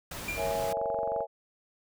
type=noise; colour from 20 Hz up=pink; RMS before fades=-39 dBFS; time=0.11-0.73 s; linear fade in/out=5 ms
type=tone with exponential decay; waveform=triangle; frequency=2384 Hz; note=D7; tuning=25 cents sharp; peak=-28 dBFS; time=0.28-0.73 s; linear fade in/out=5 ms; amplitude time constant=96 ms
type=chord; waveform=sine; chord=A# half-diminished seventh; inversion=none; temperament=equal; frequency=466.2 / 554.4 / 659.3 / 830.6 Hz; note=A#4 / C#5 / E5 / G#5; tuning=0 / 0 / 0 / 0 cents; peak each=-36 / -34 / -32 / -34 dBFS; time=0.36-1.27 s; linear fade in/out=50 ms
type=click train; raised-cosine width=1 ms; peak=-27 dBFS; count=20; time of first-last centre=0.38-1.206 s; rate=23 Hz
effects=none